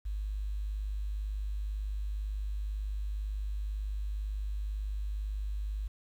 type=tone with quantisation; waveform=sine; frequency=51 Hz; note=G#1; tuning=31 cents flat; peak=-32 dBFS; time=0.05-5.88 s; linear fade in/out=10 ms; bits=10; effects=none